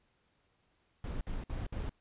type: noise bursts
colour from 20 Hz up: brown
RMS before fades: -37 dBFS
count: 4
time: 1.04-1.894 s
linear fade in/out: 2 ms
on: 170 ms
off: 58 ms
effects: pink hiss -74 dBFS RMS until 2 s + resampled to 8000 Hz